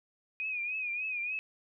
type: tone with vibrato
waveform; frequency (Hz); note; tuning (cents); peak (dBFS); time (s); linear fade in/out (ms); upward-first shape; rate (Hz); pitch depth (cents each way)
sine; 2481; D#7; -6; -32; 0.4-1.39; 0; triangle; 3.4; 91
effects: none